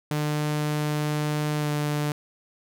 sawtooth tone with pitch glide, 150.1 to 148.29 Hz, D3 to D3, +38 to +17 cents, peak -20 dBFS, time 0.11-2.12 s, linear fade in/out 2 ms, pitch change -21 cents, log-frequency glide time 1.57-1.7 s, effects none

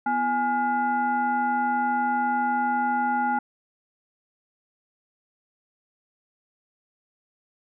sine tone with frequency modulation, 833 Hz, G#5, 5 cents sharp, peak -21 dBFS, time 0.06-3.39 s, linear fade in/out 5 ms, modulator 586 Hz, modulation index 0.82, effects none

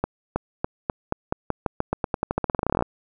accelerating click train, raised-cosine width 1 ms, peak -8 dBFS, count 28, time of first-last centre 0.04-2.824 s, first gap 320 ms, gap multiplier 0.89, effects none

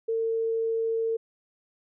sine tone, 452.3 Hz, A4, 48 cents sharp, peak -24 dBFS, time 0.08-1.17 s, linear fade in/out 10 ms, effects none

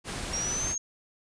pink noise, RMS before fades -35 dBFS, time 0.04-0.76 s, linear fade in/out 50 ms
sine linear sweep, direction up, 5588 to 6550 Hz, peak -29 dBFS, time 0.33-0.78 s, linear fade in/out 5 ms
effects resampled to 22050 Hz

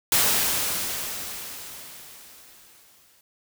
white noise with exponential decay, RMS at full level -19 dBFS, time 0.12-3.21 s, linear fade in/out 2 ms, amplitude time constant 670 ms, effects none

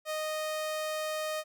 sawtooth tone, 620 Hz, D#5, 6 cents flat, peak -28 dBFS, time 0.05-1.44 s, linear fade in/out 50 ms, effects none

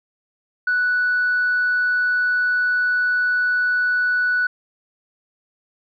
sine tone, 1480 Hz, F#6, in tune, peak -15 dBFS, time 0.67-4.47 s, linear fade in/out 5 ms, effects tanh soft clip ceiling -13 dBFS

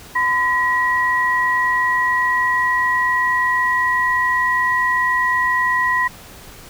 sine tone pair together, 1013.9 / 1914 Hz, B5 / A#6, +45 / +45 cents, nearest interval major seventh, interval 1100 cents, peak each -18 / -17 dBFS, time 0.15-6.08 s, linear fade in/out 10 ms, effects pink hiss -40 dBFS RMS until 6.69 s

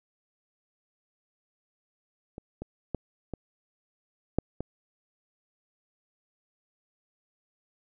clicks, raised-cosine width 2 ms, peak -26 / -23 / -16 / -21 / -10 / -19 dBFS, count 6, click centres 2.381 / 2.62 / 2.947 / 3.337 / 4.386 / 4.606 s, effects none

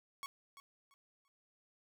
sawtooth tone with echo, 1108.7 Hz, C#6, in tune, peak -38 dBFS, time 0.23-0.26 s, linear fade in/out 0 ms, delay 340 ms, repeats 3, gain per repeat -12 dB, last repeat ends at 1.28 s, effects none

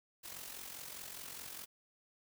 white noise with amplitude modulation, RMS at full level -45 dBFS, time 0.23-1.66 s, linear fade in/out 20 ms, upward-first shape sine, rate 44.9 Hz, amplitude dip 60%, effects none

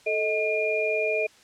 sine tone cluster, 437.6 / 630 / 2418 Hz, A4 / D#5 / D7, -9 / +21 / +50 cents, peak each -27 dBFS, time 0.06-1.27 s, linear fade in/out 10 ms, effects white hiss -55 dBFS RMS until 1.43 s + low-pass 7000 Hz 12 dB/octave

